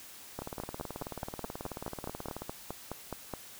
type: two click trains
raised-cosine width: 1 ms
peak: -24 / -22 dBFS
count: 38 / 15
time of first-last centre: 0.42-2.42 / 0.39-3.337 s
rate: 18.5 / 4.75 Hz
effects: white hiss -50 dBFS RMS until 3.59 s